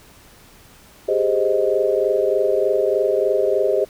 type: chord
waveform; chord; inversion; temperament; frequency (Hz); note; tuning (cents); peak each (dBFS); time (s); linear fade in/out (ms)
sine; Ab major seventh; third; equal; 392 / 415.3 / 523.3 / 622.3; G4 / Ab4 / C5 / Eb5; 0 / 0 / 0 / 0; -21; 1.08-3.85; 10
effects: pink hiss -48 dBFS RMS until 3.89 s